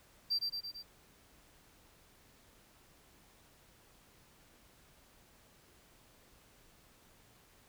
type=tone with echo; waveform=triangle; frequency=4699 Hz; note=D8; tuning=in tune; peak=-27 dBFS; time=0.3-0.39 s; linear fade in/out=20 ms; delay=110 ms; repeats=4; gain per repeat=-4 dB; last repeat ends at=0.83 s; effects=tanh soft clip ceiling -26 dBFS + pink hiss -64 dBFS RMS until 7.68 s